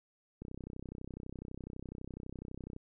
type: click train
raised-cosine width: 3 ms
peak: -30 dBFS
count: 76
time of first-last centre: 0.42-2.764 s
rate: 32 Hz
effects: none